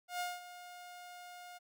sawtooth tone with ADSR envelope, 713 Hz, F5, 36 cents sharp, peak -31 dBFS, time 0.08-1.59 s, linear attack 120 ms, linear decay 200 ms, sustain -14 dB, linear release 22 ms, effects none

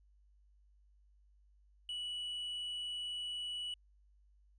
triangle tone, 2946 Hz, F#7, 8 cents flat, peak -37 dBFS, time 1.89-3.74 s, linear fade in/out 2 ms, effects added 50 Hz sine -64 dBFS peak until 4.58 s + resampled to 22050 Hz

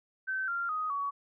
sine tone with pitch steps, 1539 / 1387 / 1250.1 / 1126.6 Hz, G6 / F6 / D#6 / C#6, -32 / -12 / +8 / +28 cents, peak -30 dBFS, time 0.27-1.11 s, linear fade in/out 20 ms, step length 210 ms, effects none

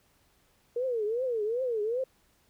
sine tone with vibrato, 466.2 Hz, A#4, in tune, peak -27 dBFS, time 0.76-2.04 s, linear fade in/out 5 ms, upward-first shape triangle, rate 2.6 Hz, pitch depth 230 cents each way, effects pink hiss -67 dBFS RMS until 2.49 s

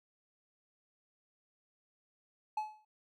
triangle tone with exponential decay, 857 Hz, A5, 46 cents flat, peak -28 dBFS, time 2.57-2.85 s, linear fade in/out 5 ms, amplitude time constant 59 ms, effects none

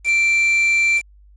triangle tone with quantisation, 2349 Hz, D7, in tune, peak -12 dBFS, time 0.04-1.02 s, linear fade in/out 50 ms, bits 5, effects added 50 Hz sine -45 dBFS peak until 1.36 s + resampled to 22050 Hz

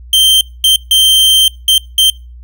45% pulse tone bursts at uneven times, 3136 Hz, G7, in tune, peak -5 dBFS, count 5, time 0.13-0.41 / 0.64-0.76 / 0.91-1.48 / 1.68-1.78 / 1.98-2.1 s, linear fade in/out 2 ms, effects noise-tail reverb RT60 0.3 s tail -24 dB re dry + added 60 Hz sine -30 dBFS peak until 2.43 s

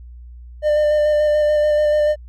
triangle tone with vibrato, 600 Hz, D5, 37 cents sharp, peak -11 dBFS, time 0.62-2.16 s, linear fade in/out 50 ms, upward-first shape square, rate 6.9 Hz, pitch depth 13 cents each way, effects added 60 Hz sine -35 dBFS peak until 2.28 s

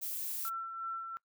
violet noise, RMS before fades -38 dBFS, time 0.01-0.5 s, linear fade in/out 20 ms
sine tone with tremolo, 1345 Hz, E6, 34 cents sharp, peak -35 dBFS, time 0.45-1.17 s, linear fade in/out 0 ms, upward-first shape sine, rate 2.8 Hz, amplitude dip 45%
effects noise-tail reverb RT60 0.1 s tail -22 dB re dry

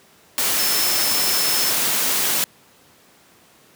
sine tone in noise, 5274 Hz, E8, in tune, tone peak -23 dBFS, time 0.59-1.7 s, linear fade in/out 0 ms, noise white, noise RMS -20 dBFS, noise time 0.38-2.44 s, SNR -6 dB, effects pink hiss -52 dBFS RMS until 3.75 s + high-pass 150 Hz 12 dB/octave

